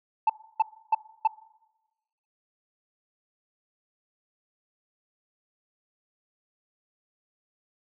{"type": "tone bursts", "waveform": "sine", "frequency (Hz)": 880, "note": "A5", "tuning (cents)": 0, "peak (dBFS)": -15, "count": 4, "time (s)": [0.27, 1.274], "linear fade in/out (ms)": 5, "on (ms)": 26, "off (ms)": 300, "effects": ["noise-tail reverb RT60 1.0 s tail -21 dB re dry", "tanh soft clip ceiling -16 dBFS"]}